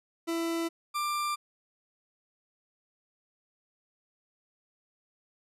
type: tone pair in turn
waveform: 40% pulse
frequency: 332.9 / 1186.3 Hz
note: E4 / D6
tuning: +17 / +17 cents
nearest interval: octave + minor seventh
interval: 2200 cents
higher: second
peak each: -28 dBFS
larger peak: neither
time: 0.27-0.69 / 0.94-1.36 s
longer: neither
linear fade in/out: 20 ms
effects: resampled to 32000 Hz